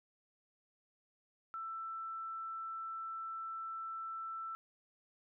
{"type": "tone", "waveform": "sine", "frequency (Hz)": 1330, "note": "E6", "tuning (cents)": 15, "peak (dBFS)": -40, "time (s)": [1.54, 4.55], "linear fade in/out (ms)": 0, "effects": []}